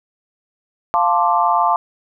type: chord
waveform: sine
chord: D minor seventh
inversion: first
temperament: equal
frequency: 698.5 / 880 / 1046.5 / 1174.7 Hz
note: F5 / A5 / C6 / D6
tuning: 0 / 0 / 0 / 0 cents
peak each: -18 / -17 / -19 / -19 dBFS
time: 0.94-1.76 s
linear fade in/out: 0 ms
effects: none